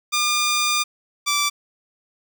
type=tone pair in turn; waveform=10% pulse; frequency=1205 / 1166.6 Hz; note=D6 / D6; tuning=+44 / -12 cents; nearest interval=minor second; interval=56 cents; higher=first; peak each=-10 dBFS; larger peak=neither; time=0.12-0.84 / 1.26-1.5 s; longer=first; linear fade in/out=20 ms; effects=none